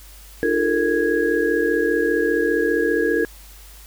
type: tone cluster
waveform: sine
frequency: 303.3 / 348.3 / 423.1 / 458.1 / 1656 Hz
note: D#4 / F4 / G#4 / A#4 / G#6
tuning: -44 / -5 / +32 / -30 / -5 cents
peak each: -24 / -23 / -27 / -20 / -24 dBFS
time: 0.43-3.25 s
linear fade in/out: 0 ms
effects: added 50 Hz sine -42 dBFS peak until 3.86 s + white hiss -46 dBFS RMS until 3.86 s